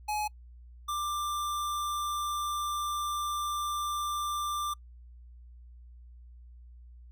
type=tone pair in turn; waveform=square; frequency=844 / 1184.3 Hz; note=G#5 / D6; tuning=+28 / +14 cents; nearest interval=tritone; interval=586 cents; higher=second; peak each=-30 / -31 dBFS; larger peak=first; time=0.08-0.28 / 0.88-4.74 s; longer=second; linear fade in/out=10 ms; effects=noise-tail reverb RT60 0.1 s tail -26 dB re dry + added 60 Hz sine -48 dBFS peak until 7.11 s